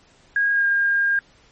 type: tone with pitch glide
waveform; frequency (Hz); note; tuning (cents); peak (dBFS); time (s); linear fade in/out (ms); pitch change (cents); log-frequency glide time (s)
sine; 1636 to 1612.5; G#6 to G6; -26 to +48; -16; 0.36-1.19; 2; -26; 0.52-0.66
effects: pink hiss -55 dBFS RMS until 1.51 s + MP3 32 kbps